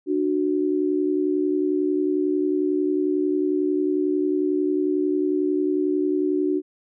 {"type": "tone pair together", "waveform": "sine", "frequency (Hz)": [298.9, 370], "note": ["D4", "F#4"], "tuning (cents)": [31, 0], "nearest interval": "major third", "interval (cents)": 369, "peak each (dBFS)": -22, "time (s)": [0.06, 6.62], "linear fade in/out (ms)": 50, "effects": []}